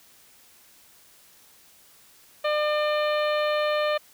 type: harmonic tone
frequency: 600 Hz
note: D5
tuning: 37 cents sharp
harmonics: 1 / 2 / 3 / 4 / 5 / 6 / 7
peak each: -23 / -29 / -33 / -35 / -37 / -39 / -40 dBFS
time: 2.44-3.98 s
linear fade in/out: 10 ms
effects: white hiss -55 dBFS RMS until 4.13 s